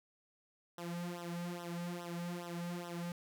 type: tone with flanger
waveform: sawtooth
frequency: 173.4 Hz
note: F3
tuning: 12 cents flat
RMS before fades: -42 dBFS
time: 0.78-3.12 s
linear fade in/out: 2 ms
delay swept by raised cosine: 0.43 to 3.03 ms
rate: 2.4 Hz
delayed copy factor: -1
effects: none